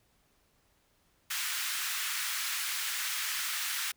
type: high-pass noise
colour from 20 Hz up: pink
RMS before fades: -34 dBFS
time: 1.3-3.92 s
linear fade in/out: 10 ms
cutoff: 1400 Hz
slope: 24 dB/octave
effects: pink hiss -70 dBFS RMS until 3.96 s